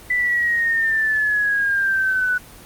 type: exponential sweep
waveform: sine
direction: down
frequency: 1992 to 1480 Hz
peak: -16 dBFS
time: 0.1-2.38 s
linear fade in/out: 5 ms
effects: pink hiss -42 dBFS RMS until 2.65 s + Opus 24 kbps